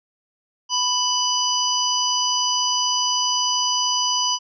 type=harmonic tone with a mistuned harmonic; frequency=993 Hz; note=B5; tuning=9 cents sharp; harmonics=1 / 3 / 5 / 6; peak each=-24 / -24 / -24 / -24 dBFS; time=0.69-4.39 s; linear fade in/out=50 ms; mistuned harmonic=5; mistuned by=-21 cents; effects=none